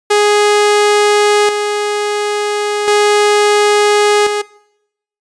sawtooth tone with tremolo, 415.3 Hz, G#4, in tune, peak -4 dBFS, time 0.1-4.42 s, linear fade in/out 10 ms, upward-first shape square, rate 0.36 Hz, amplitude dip 50%, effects noise-tail reverb RT60 0.8 s tail -22 dB re dry + resampled to 22050 Hz

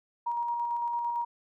sine tone with tremolo, 947 Hz, A#5, 27 cents sharp, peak -27 dBFS, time 0.26-1.25 s, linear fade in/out 10 ms, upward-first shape square, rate 8.9 Hz, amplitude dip 25%, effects none

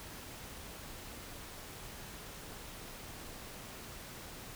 silence, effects pink hiss -48 dBFS RMS until 4.55 s

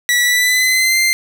sawtooth tone with pitch glide, 1948 to 2088 Hz, B6 to C7, -24 to -4 cents, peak -8 dBFS, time 0.09-1.13 s, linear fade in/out 0 ms, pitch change +120 cents, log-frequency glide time 0.22-0.99 s, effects none

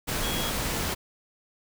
sine tone in noise, 3322 Hz, G#7, in tune, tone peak -34 dBFS, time 0.22-0.51 s, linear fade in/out 20 ms, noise pink, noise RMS -29 dBFS, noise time 0.07-0.95 s, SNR -8 dB, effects none

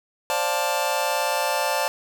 sawtooth chord, D minor seventh, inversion third, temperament just, 528.6 / 587.3 / 704.8 / 881 Hz, C5 / D5 / F5 / A5, +18 / 0 / +16 / +2 cents, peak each -25 / -23 / -25 / -21 dBFS, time 0.3-1.88 s, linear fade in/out 0 ms, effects none

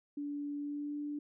sine tone with pitch glide, 289.1 to 293.1 Hz, D4 to D4, -27 to -3 cents, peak -36 dBFS, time 0.17-1.19 s, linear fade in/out 5 ms, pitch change +24 cents, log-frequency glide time 0.57-0.98 s, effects none

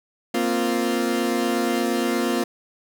30% pulse chord, Bb suspended second, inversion none, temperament equal, 233.1 / 261.6 / 349.2 Hz, Bb3 / C4 / F4, 0 / 0 / 0 cents, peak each -22 / -23 / -22 dBFS, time 0.34-2.44 s, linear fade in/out 5 ms, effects none

